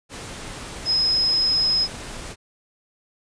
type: tone in noise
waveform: sine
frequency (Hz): 5110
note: D#8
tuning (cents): +45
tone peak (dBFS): -17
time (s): 0.85-1.88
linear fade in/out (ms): 50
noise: pink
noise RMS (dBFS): -35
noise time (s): 0.09-2.36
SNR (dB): +15
effects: resampled to 22050 Hz